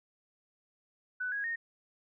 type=tone with pitch steps; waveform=sine; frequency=1495 / 1651 / 1848 Hz; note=F#6 / G#6 / A#6; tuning=+17 / -11 / -16 cents; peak=-32 dBFS; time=1.2-1.56 s; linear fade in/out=10 ms; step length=120 ms; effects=none